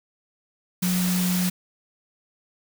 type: tone in noise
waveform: sine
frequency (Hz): 181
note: F#3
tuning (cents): -38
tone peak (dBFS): -21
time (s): 0.82-1.5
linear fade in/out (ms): 10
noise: white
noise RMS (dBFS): -29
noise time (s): 0.82-1.5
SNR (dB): +5
effects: none